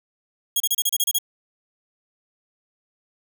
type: tone bursts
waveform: 10% pulse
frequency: 3297 Hz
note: G#7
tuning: 13 cents flat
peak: -10 dBFS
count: 9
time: 0.56-1.186 s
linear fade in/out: 5 ms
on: 42 ms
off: 31 ms
effects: none